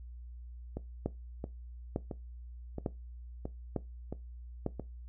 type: two click trains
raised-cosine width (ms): 2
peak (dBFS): -24 / -18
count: 7 / 5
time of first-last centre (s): 0.77-4.797 / 1.06-4.664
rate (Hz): 1.49 / 1.11
effects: noise-tail reverb RT60 0.2 s tail -18 dB re dry + added 60 Hz sine -44 dBFS peak until 5.08 s